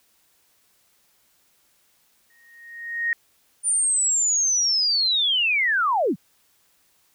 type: tone with exponential growth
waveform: sine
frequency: 1864.7 Hz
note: A#6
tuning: in tune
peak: -18 dBFS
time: 2.3-3.13 s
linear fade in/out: 1 ms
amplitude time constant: 180 ms
type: linear sweep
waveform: sine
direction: down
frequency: 9320 to 130.81 Hz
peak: -18 dBFS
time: 3.63-6.16 s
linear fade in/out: 50 ms
effects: white hiss -63 dBFS RMS until 7.14 s